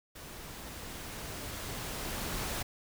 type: noise with level ramp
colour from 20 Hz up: pink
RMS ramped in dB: -47 to -35 dBFS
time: 0.15-2.63 s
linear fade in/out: 10 ms
effects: none